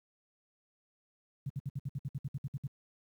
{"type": "tone bursts", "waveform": "sine", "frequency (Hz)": 136.8, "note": "C#3", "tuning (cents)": -23, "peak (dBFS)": -33, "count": 13, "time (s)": [1.46, 2.671], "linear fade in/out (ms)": 5, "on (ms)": 35, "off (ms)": 63, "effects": ["high-pass 60 Hz 12 dB/octave", "11-bit"]}